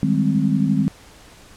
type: chord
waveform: sine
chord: Ab major seventh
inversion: second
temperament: equal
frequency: 155.56 / 196 / 207.7 / 261.6 Hz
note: Eb3 / G3 / Ab3 / C4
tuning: 0 / 0 / 0 / 0 cents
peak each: -21 dBFS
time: 0.03-0.88 s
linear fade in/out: 0 ms
effects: pink hiss -46 dBFS RMS until 1.56 s + low-pass 10000 Hz 12 dB/octave